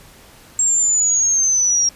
sine linear sweep, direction down, 7530 to 5600 Hz, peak -13 dBFS, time 0.59-1.89 s, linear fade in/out 2 ms, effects pink hiss -45 dBFS RMS until 1.95 s + resampled to 32000 Hz

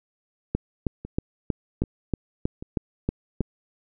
two click trains, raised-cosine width 3 ms, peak -10 / -22 dBFS, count 10 / 4, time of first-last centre 0.55-3.407 / 1.05-3.412 s, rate 3.15 / 1.27 Hz, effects none

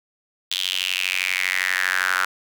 sawtooth tone with high-pass filter sweep, 92.5 Hz, F#2, in tune, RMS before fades -23 dBFS, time 0.51-2.25 s, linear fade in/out 5 ms, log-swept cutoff 3400 to 1400 Hz, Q 5.3, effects none

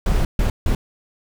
brown noise bursts at uneven times, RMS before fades -17 dBFS, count 3, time 0.06-0.25 / 0.39-0.5 / 0.66-0.75 s, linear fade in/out 2 ms, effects none

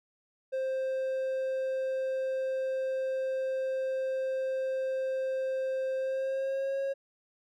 triangle tone with pitch glide, 526 to 545.8 Hz, C5 to C#5, +9 to -27 cents, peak -27 dBFS, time 0.52-6.94 s, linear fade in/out 20 ms, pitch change +64 cents, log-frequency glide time 5.98-6.8 s, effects none

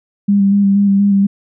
sine tone with vibrato, 199.5 Hz, G3, 31 cents sharp, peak -8 dBFS, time 0.28-1.27 s, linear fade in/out 10 ms, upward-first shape square, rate 4.2 Hz, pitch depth 19 cents each way, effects none

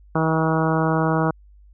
harmonic tone, 160 Hz, D#3, 49 cents sharp, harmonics 1 / 2 / 3 / 4 / 5 / 6 / 7 / 8 / 9, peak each -21 / -24 / -26 / -27 / -28 / -29 / -29 / -30 / -31 dBFS, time 0.15-1.31 s, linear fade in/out 5 ms, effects added 50 Hz sine -46 dBFS peak until 1.73 s

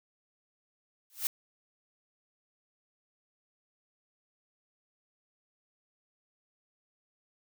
blue noise with exponential growth, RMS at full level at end -26 dBFS, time 1.1-1.27 s, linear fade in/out 1 ms, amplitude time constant 35 ms, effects none

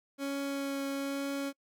30% pulse tone with vibrato, 277.2 Hz, C#4, in tune, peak -30 dBFS, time 0.18-1.53 s, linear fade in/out 50 ms, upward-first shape triangle, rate 1.1 Hz, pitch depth 10 cents each way, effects noise-tail reverb RT60 0.1 s tail -26 dB re dry

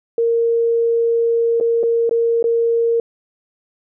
sine tone with dropouts, 463.6 Hz, A#4, 10 cents flat, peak -13 dBFS, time 0.18-3 s, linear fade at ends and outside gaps 2 ms, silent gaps 1.601-1.609 / 1.831-1.835 / 2.094-2.11 / 2.427-2.441 s, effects none

